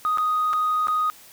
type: tone with dropouts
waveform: sine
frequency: 1246 Hz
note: D#6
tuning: 2 cents sharp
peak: -18 dBFS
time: 0.05-1.1 s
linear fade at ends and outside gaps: 0 ms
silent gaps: 0.174-0.183 / 0.531-0.535 / 0.871-0.883 s
effects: tanh soft clip ceiling -16 dBFS + white hiss -48 dBFS RMS until 1.32 s